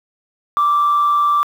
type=tone with amplitude modulation; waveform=sine; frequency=1170 Hz; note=D6; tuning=7 cents flat; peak=-9 dBFS; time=0.57-1.43 s; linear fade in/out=0 ms; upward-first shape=sine; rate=161 Hz; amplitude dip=35%; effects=tanh soft clip ceiling -8 dBFS + 7-bit